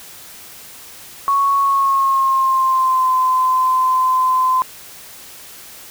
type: tone with pitch glide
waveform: sine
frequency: 1108.7 to 1028.5 Hz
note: C#6 to C6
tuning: 0 to -30 cents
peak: -12 dBFS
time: 1.28-4.62 s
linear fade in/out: 0 ms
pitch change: -130 cents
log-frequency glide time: 1.58-3.1 s
effects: white hiss -38 dBFS RMS until 5.9 s